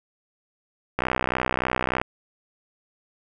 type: click train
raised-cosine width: 0.5 ms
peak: -7 dBFS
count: 66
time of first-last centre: 0.99-2.015 s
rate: 63.4 Hz
effects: none